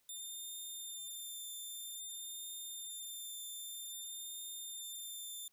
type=tone with vibrato; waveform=10% pulse; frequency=3598 Hz; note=A7; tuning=38 cents sharp; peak=-37 dBFS; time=0.09-5.48 s; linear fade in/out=2 ms; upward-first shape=triangle; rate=0.52 Hz; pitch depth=16 cents each way; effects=white hiss -75 dBFS RMS until 5.52 s